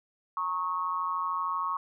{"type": "tone with amplitude modulation", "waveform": "sine", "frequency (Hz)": 1100, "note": "C#6", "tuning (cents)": -14, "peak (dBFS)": -24, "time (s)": [0.37, 1.77], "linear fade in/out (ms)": 2, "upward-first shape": "sine", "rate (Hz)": 173, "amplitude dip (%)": 85, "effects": []}